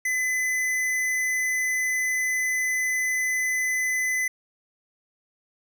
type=tone with hard clipping; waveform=sine; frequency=2017 Hz; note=B6; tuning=36 cents sharp; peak=-24 dBFS; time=0.05-4.28 s; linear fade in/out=5 ms; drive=15 dB; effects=none